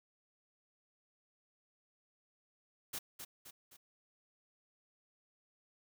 white noise with echo, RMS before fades -41 dBFS, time 2.93-2.99 s, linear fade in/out 10 ms, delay 260 ms, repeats 3, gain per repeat -6 dB, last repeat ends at 3.77 s, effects none

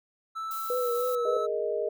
triangle tone with pitch glide, 1318.5 to 1301.1 Hz, E6 to E6, 0 to -23 cents, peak -30 dBFS, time 0.35-1.47 s, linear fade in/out 20 ms, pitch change -23 cents, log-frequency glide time 0.78-1.11 s
violet noise, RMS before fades -40 dBFS, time 0.51-1.15 s, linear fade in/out 0 ms
sine tone with vibrato, 489 Hz, B4, 17 cents flat, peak -26 dBFS, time 0.7-1.37 s, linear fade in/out 2 ms, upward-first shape triangle, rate 3.3 Hz, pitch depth 54 cents each way
sine chord, Ab suspended second, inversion none, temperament equal, 415.3 / 466.2 / 622.3 Hz, Ab4 / Bb4 / Eb5, 0 / 0 / 0 cents, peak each -31 dBFS, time 1.25-1.89 s, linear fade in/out 5 ms
effects none

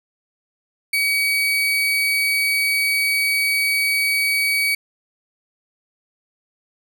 35% pulse tone, 2265 Hz, C#7, 37 cents sharp, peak -15 dBFS, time 0.93-4.75 s, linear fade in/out 5 ms, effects none

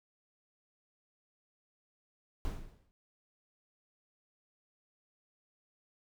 brown noise with exponential decay, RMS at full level -33 dBFS, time 2.45-2.91 s, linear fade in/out 0 ms, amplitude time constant 100 ms, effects none

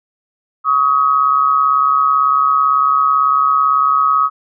sine tone pair together, 1127 / 1265 Hz, C#6 / D#6, +28 / +28 cents, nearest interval major second, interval 200 cents, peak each -16 / -11 dBFS, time 0.64-4.3 s, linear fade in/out 50 ms, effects none

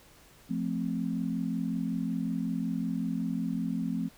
sine chord, F major, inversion none, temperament equal with one note detuned, 174.61 / 220 / 260.1 Hz, F3 / A3 / C4, 0 / 0 / -10 cents, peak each -33 dBFS, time 0.49-4.09 s, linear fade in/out 20 ms, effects pink hiss -57 dBFS RMS until 4.17 s

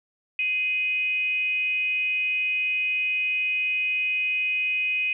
sine tone with frequency modulation, 2503 Hz, D#7, 10 cents sharp, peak -22 dBFS, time 0.39-5.13 s, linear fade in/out 2 ms, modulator 422 Hz, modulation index 0.3, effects none

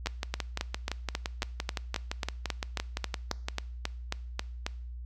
two click trains, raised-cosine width 0.2 ms, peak -13 / -14 dBFS, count 18 / 21, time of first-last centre 0.07-4.665 / 0.06-3.485 s, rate 3.7 / 5.84 Hz, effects noise-tail reverb RT60 0.6 s tail -21 dB re dry + added 60 Hz sine -38 dBFS peak until 5.05 s

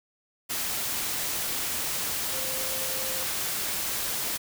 sine tone in noise, 523.3 Hz, C5, in tune, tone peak -39 dBFS, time 2.32-3.25 s, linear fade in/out 20 ms, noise white, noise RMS -30 dBFS, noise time 0.49-4.38 s, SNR -12 dB, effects none

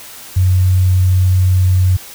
sine tone, 92.3 Hz, F#2, 4 cents flat, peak -8 dBFS, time 0.36-1.97 s, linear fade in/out 10 ms, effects white hiss -34 dBFS RMS until 2.14 s

